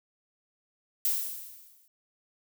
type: noise with exponential decay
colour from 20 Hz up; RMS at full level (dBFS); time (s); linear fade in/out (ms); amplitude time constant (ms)
violet; -25; 1.05-1.88; 1; 180
effects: none